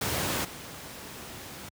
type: noise with level steps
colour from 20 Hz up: pink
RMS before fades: -29 / -42 dBFS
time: 0.01-1.69 s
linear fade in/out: 5 ms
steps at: 0.44 s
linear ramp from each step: 10 ms
effects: high-pass 80 Hz 12 dB/octave